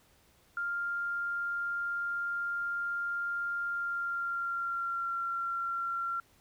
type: tone with pitch glide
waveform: sine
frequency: 1398 to 1371.6 Hz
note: F6 to F6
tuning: +1 to -32 cents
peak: -31 dBFS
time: 0.57-6.2 s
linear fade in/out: 2 ms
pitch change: -33 cents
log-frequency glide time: 3.67-5.14 s
effects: pink hiss -65 dBFS RMS until 6.4 s